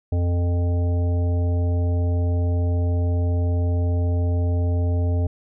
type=harmonic tone; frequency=87.31 Hz; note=F2; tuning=in tune; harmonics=1 / 3 / 5 / 7 / 9; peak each=-18 / -31 / -34 / -35 / -42 dBFS; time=0.12-5.27 s; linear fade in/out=5 ms; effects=none